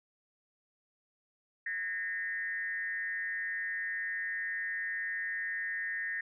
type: tone with frequency modulation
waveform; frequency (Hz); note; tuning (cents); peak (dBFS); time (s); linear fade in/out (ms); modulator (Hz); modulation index
sine; 1831; A#6; -32; -33; 1.66-6.21; 5; 177; 0.79
effects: none